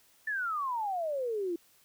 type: exponential sweep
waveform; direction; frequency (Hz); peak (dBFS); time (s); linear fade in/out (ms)
sine; down; 1789 to 329.6; -30; 0.27-1.56; 5
effects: white hiss -64 dBFS RMS until 1.84 s